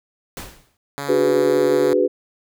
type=noise with exponential decay; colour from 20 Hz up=pink; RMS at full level=-29 dBFS; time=0.37-0.77 s; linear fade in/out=2 ms; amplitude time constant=86 ms
type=tone; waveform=5% pulse; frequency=141.2 Hz; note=C#3; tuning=32 cents sharp; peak=-15 dBFS; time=0.98-1.93 s; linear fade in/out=0 ms
type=chord; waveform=sine; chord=G# half-diminished seventh; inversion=second; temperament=equal with one note detuned; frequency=293.7 / 370 / 415.3 / 498.8 Hz; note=D4 / F#4 / G#4 / B4; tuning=0 / 0 / 0 / +17 cents; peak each=-23 / -19 / -20 / -18 dBFS; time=1.08-2.08 s; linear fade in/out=20 ms
effects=none